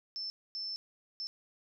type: tone bursts at uneven times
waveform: sine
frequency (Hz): 5300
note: E8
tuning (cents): +9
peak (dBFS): -36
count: 3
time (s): 0.16-0.3 / 0.55-0.76 / 1.2-1.27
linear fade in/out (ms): 0
effects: none